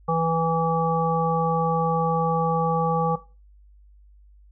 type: harmonic tone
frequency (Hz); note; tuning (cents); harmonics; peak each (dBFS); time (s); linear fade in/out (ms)
164.3; E3; -5; 1 / 3 / 5 / 7; -25 / -25 / -25 / -25; 0.08-3.16; 10
effects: noise-tail reverb RT60 0.3 s tail -17 dB re dry + added 50 Hz sine -49 dBFS peak until 4.51 s